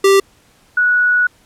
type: tone pair in turn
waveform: square / sine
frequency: 392 / 1467.7 Hz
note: G4 / F#6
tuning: 0 / -14 cents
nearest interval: octave + major seventh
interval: 2286 cents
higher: second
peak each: -8 / -10 dBFS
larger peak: first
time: 0.04-0.2 / 0.77-1.27 s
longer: second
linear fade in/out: 5 ms
effects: pink hiss -52 dBFS RMS until 1.45 s + low-pass 12000 Hz 12 dB/octave